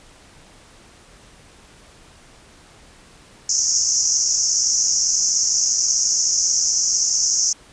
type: band-pass noise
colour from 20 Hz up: pink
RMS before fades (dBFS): -19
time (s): 3.49-7.53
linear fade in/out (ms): 5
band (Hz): 5400 to 6800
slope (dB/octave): 96
effects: pink hiss -48 dBFS RMS until 7.72 s + resampled to 22050 Hz